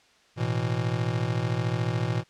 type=chord; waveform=square; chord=A suspended second; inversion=none; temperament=just; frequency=110 / 123.75 / 165 Hz; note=A2 / B2 / E3; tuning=0 / +4 / +2 cents; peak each=-30 / -29 / -32 dBFS; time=0.36-2.24 s; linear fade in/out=50 ms; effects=white hiss -60 dBFS RMS until 2.29 s + low-pass 5000 Hz 12 dB/octave